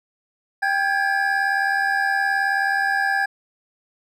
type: tone cluster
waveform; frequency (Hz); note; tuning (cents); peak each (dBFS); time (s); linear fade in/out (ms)
triangle; 788 / 1611 / 1690; G5 / G6 / G#6; +9 / +47 / +30; -21; 0.62-3.26; 10
effects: none